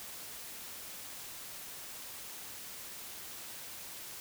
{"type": "silence", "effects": ["white hiss -46 dBFS RMS until 4.2 s"]}